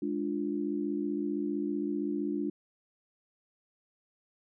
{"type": "chord", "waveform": "sine", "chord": "D diminished", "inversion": "second", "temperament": "equal", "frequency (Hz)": [207.7, 293.7, 349.2], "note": ["Ab3", "D4", "F4"], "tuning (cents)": [0, 0, 0], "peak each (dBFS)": [-36, -32, -35], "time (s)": [0.02, 2.5], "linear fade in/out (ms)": 5, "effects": []}